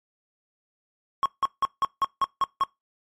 triangle tone bursts, 1092 Hz, C#6, 26 cents flat, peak -17 dBFS, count 8, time 1.23-2.636 s, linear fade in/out 0 ms, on 27 ms, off 170 ms, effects noise-tail reverb RT60 0.2 s tail -23 dB re dry + MP3 64 kbps

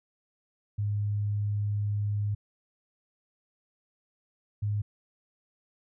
sine tone pair in turn, 103.3 / 103.84 Hz, G#2 / G#2, -9 / 0 cents, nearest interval unison, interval 9 cents, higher second, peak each -26 dBFS, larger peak neither, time 0.78-2.35 / 4.62-4.82 s, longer first, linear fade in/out 10 ms, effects none

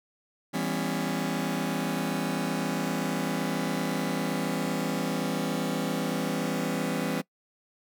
sawtooth chord, C# half-diminished seventh, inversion first, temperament just, 166.31 / 199.57 / 249.5 / 277.2 Hz, E3 / G3 / B3 / C#4, +16 / +31 / +18 / 0 cents, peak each -29 dBFS, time 0.53-7.22 s, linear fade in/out 20 ms, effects noise-tail reverb RT60 0.1 s tail -22 dB re dry

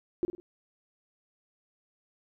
sine tone with echo, 352 Hz, F4, 14 cents sharp, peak -23 dBFS, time 0.23-0.25 s, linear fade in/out 0 ms, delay 50 ms, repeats 3, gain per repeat -8 dB, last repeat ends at 0.4 s, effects none

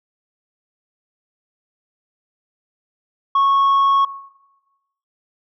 sine tone, 1102 Hz, C#6, 11 cents flat, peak -10 dBFS, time 3.35-4.05 s, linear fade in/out 5 ms, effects noise-tail reverb RT60 1.0 s tail -18 dB re dry + tanh soft clip ceiling -11 dBFS

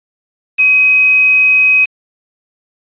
sine tone with quantisation, 2527 Hz, D#7, 26 cents sharp, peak -6 dBFS, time 0.58-1.86 s, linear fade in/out 20 ms, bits 4, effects resampled to 8000 Hz

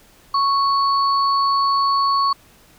sine tone pair together, 1108.7 / 4435 Hz, C#6 / C#8, 0 / 0 cents, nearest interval 2 octaves, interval 2400 cents, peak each -15 / -25 dBFS, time 0.34-2.33 s, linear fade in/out 5 ms, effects pink hiss -51 dBFS RMS until 2.78 s

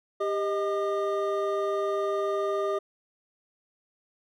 triangle tone cluster, 396.4 / 624 / 1209 Hz, G4 / D#5 / D6, +19 / +5 / +50 cents, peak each -26 / -28 / -31 dBFS, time 0.2-2.79 s, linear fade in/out 10 ms, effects none

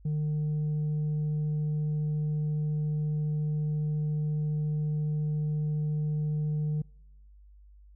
triangle tone with tanh clipping, 151.2 Hz, D#3, 49 cents flat, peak -27 dBFS, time 0.05-6.82 s, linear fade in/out 5 ms, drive 7 dB, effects noise-tail reverb RT60 0.8 s tail -25 dB re dry + added 50 Hz sine -51 dBFS peak until 7.95 s

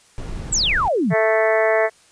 brown noise, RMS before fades -28 dBFS, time 0.18-0.88 s, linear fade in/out 0 ms
sine exponential sweep, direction down, 8250 to 140 Hz, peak -16 dBFS, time 0.52-1.14 s, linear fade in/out 10 ms
harmonic tone, 220 Hz, A3, in tune, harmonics 2 / 3 / 4 / 5 / 6 / 7 / 8 / 9 / 10, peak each -20 / -17 / -27 / -29 / -31 / -32 / -25 / -25 / -31 dBFS, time 1.1-1.9 s, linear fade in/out 50 ms
effects white hiss -53 dBFS RMS until 2.11 s + resampled to 22050 Hz

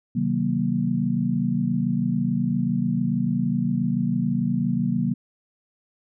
sine chord, C half-diminished seventh, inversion none, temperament just, 130.81 / 156.98 / 188.37 / 235.5 Hz, C3 / Eb3 / Gb3 / Bb3, 0 / +16 / +31 / +18 cents, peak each -28 / -28 / -25 / -24 dBFS, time 0.15-5.14 s, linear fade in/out 10 ms, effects none

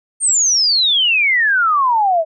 sine exponential sweep, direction down, 8870 to 622.3 Hz, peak -11 dBFS, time 0.2-2.25 s, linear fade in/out 50 ms, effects none

